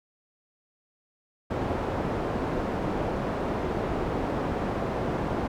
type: low-pass noise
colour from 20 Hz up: white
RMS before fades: -29 dBFS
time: 1.5-5.48 s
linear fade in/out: 10 ms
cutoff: 620 Hz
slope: 12 dB/octave
effects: none